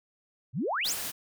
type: exponential sweep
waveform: sine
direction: up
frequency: 105 to 11175 Hz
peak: -27 dBFS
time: 0.53-0.96 s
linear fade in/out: 50 ms
type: noise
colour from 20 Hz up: white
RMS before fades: -35 dBFS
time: 0.84-1.12 s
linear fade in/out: 20 ms
effects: none